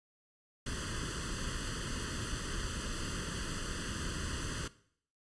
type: noise with comb filter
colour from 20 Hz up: pink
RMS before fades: -38 dBFS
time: 0.66-4.68 s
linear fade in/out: 5 ms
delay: 0.65 ms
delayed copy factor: +0.95
effects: noise-tail reverb RT60 0.6 s tail -18 dB re dry + resampled to 22050 Hz